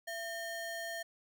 square ring-modulated tone, 1244.5 Hz, D#6, in tune, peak -36 dBFS, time 0.07-1.03 s, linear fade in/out 10 ms, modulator 571 Hz, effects none

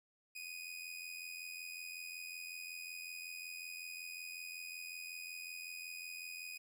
sawtooth tone with amplitude modulation, 2489 Hz, D#7, in tune, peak -39 dBFS, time 0.35-6.58 s, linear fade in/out 10 ms, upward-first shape sine, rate 85.4 Hz, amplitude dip 60%, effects none

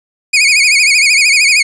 sawtooth tone with vibrato, 2335 Hz, D7, 11 cents flat, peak -3 dBFS, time 0.33-1.63 s, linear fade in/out 10 ms, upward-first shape sine, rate 13 Hz, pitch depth 130 cents each way, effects resampled to 22050 Hz + 7-bit

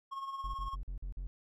triangle tone with tremolo, 1086 Hz, C#6, 36 cents flat, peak -34 dBFS, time 0.11-0.76 s, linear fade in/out 20 ms, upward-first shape sine, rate 18 Hz, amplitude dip 55%
triangle tone bursts, 45.24 Hz, F#1, 38 cents flat, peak -35 dBFS, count 6, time 0.44-1.27 s, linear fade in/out 0 ms, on 100 ms, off 46 ms
effects none

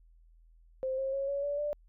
sine tone with pitch steps, 523.3 / 535.8 / 548.7 / 561.8 / 575.3 / 589.1 Hz, C5 / C5 / C#5 / C#5 / D5 / D5, 0 / +41 / -18 / +23 / -36 / +5 cents, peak -30 dBFS, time 0.83-1.73 s, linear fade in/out 0 ms, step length 150 ms, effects added 41 Hz sine -57 dBFS peak until 1.88 s

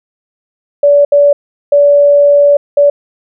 sine tone bursts at uneven times, 575 Hz, D5, 37 cents flat, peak -3 dBFS, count 4, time 0.83-1.05 / 1.12-1.33 / 1.72-2.57 / 2.77-2.9 s, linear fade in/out 5 ms, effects none

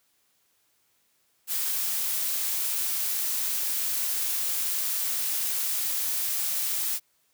blue noise, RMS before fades -28 dBFS, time 1.47-7 s, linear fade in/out 50 ms, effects white hiss -69 dBFS RMS until 7.33 s + high-pass 60 Hz 12 dB/octave

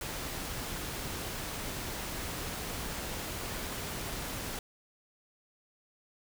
pink noise, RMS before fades -38 dBFS, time 0.01-4.59 s, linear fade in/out 2 ms, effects none

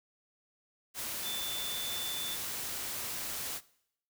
sine tone in noise, 3520 Hz, A7, in tune, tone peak -36 dBFS, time 1.22-2.38 s, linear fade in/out 50 ms, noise white, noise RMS -38 dBFS, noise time 0.94-3.61 s, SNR -1 dB, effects noise-tail reverb RT60 0.7 s tail -20 dB re dry

